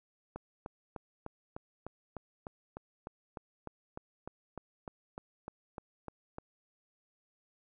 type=click train; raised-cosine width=1 ms; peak=-27 dBFS; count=21; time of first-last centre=0.36-6.384 s; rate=3.32 Hz; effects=none